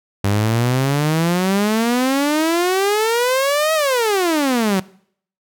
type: exponential two-way sweep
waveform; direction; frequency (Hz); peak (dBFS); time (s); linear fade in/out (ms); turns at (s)
sawtooth; up then down; 97.6 to 644 to 182.7; -11; 0.24-4.8; 5; 3.74
effects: noise-tail reverb RT60 0.6 s tail -21 dB re dry